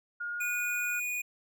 sine tone with pitch glide, 1426 to 1442.6 Hz, F6 to F#6, +36 to -44 cents, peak -33 dBFS, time 0.2-1 s, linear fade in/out 10 ms, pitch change +20 cents, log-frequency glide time 0.31-0.5 s
square tone, 2459 Hz, D#7, 21 cents flat, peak -32 dBFS, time 0.4-1.22 s, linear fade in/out 10 ms
effects none

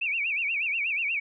sine tone with vibrato, 2489 Hz, D#7, in tune, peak -25 dBFS, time 0.01-1.2 s, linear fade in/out 10 ms, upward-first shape sine, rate 8.3 Hz, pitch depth 190 cents each way, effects none

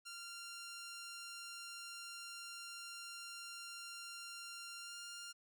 10% pulse tone with pitch glide, 1387 to 1399.1 Hz, F6 to F6, -12 to +3 cents, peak -39 dBFS, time 0.05-5.33 s, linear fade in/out 20 ms, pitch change +15 cents, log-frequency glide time 4.8-4.95 s, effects none

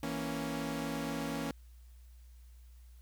sawtooth chord, A# diminished, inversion second, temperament equal, 164.81 / 233.1 / 277.2 Hz, E3 / A#3 / C#4, 0 / 0 / 0 cents, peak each -37 / -36 / -34 dBFS, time 0.03-1.51 s, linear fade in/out 2 ms, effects added 60 Hz sine -52 dBFS peak until 3.01 s + white hiss -70 dBFS RMS until 3.01 s

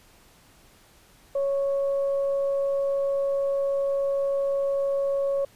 sine tone with frequency modulation, 554.4 Hz, C#5, in tune, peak -22 dBFS, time 1.35-5.45 s, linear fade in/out 5 ms, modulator 551 Hz, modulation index 0.21, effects pink hiss -56 dBFS RMS until 5.55 s + resampled to 32000 Hz

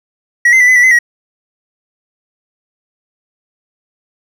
triangle tone with pitch steps, 1919 / 2067 / 1976 / 2023 / 1955 / 2041 / 1907 Hz, A#6 / C7 / B6 / B6 / B6 / C7 / A#6, +50 / -22 / 0 / +41 / -18 / -44 / +39 cents, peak -3 dBFS, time 0.45-0.989 s, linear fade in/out 5 ms, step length 77 ms, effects none

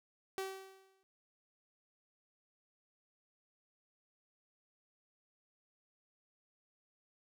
sawtooth tone with exponential decay, 383.8 Hz, G4, 37 cents flat, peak -32 dBFS, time 0.38-1.03 s, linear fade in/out 0 ms, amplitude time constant 140 ms, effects none

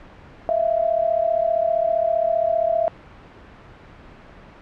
sine tone pair together, 644.8 / 680 Hz, E5 / F5, -38 / -46 cents, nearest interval minor second, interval 92 cents, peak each -20 dBFS, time 0.49-2.88 s, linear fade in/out 0 ms, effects pink hiss -44 dBFS RMS until 4.61 s + low-pass 2000 Hz 12 dB/octave

